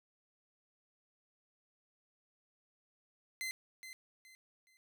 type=tone with echo; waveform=sawtooth; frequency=2062 Hz; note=C7; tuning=26 cents flat; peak=-34 dBFS; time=3.41-3.51 s; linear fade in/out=0 ms; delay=420 ms; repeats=3; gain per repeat=-10 dB; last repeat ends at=4.77 s; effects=none